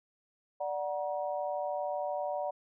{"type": "chord", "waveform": "sine", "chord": "D augmented", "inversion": "none", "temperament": "equal with one note detuned", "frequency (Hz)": [587.3, 740, 949.7], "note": ["D5", "F#5", "A#5"], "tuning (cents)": [0, 0, 32], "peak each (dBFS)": [-34, -36, -40], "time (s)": [0.6, 2.51], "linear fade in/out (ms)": 10, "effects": []}